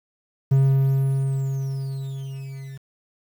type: tone with level ramp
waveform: triangle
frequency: 135.4 Hz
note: C#3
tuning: 40 cents flat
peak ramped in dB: -11 to -32 dBFS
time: 0.51-2.78 s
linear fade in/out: 10 ms
effects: 8-bit